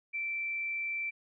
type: tone with frequency modulation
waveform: sine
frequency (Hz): 2338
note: D7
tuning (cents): -8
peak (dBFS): -32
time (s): 0.13-1.11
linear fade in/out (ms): 20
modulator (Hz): 61.1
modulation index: 0.24
effects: none